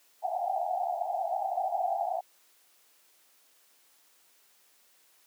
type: band-pass noise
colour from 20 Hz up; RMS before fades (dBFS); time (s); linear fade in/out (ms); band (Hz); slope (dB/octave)
pink; -31; 0.22-2.21; 20; 680 to 790; 96
effects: white hiss -64 dBFS RMS until 5.26 s + high-pass 300 Hz 12 dB/octave